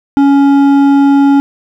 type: tone with hard clipping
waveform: sine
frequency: 279.3 Hz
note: C#4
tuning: 13 cents sharp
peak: -6 dBFS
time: 0.17-1.4 s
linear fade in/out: 0 ms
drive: 8 dB
effects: none